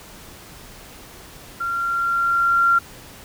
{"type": "tone with level ramp", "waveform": "sine", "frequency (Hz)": 1379, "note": "F6", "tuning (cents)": -22, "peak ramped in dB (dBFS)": [-22, -12], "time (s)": [1.6, 2.79], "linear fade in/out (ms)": 10, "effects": ["pink hiss -42 dBFS RMS until 3.24 s"]}